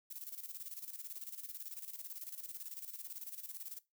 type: noise with tremolo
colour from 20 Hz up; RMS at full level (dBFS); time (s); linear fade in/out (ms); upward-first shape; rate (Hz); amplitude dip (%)
violet; -45; 0.1-3.79; 10; square; 18; 70
effects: noise-tail reverb RT60 0.2 s tail -18 dB re dry